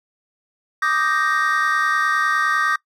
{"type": "chord", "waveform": "triangle", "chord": "Eb major seventh", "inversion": "third", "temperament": "equal", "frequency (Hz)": [1174.7, 1244.5, 1568, 1864.7], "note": ["D6", "Eb6", "G6", "Bb6"], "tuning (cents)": [0, 0, 0, 0], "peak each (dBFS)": -20, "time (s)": [0.82, 2.76], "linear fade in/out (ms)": 5, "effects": ["noise-tail reverb RT60 0.1 s tail -22 dB re dry", "tanh soft clip ceiling -8 dBFS"]}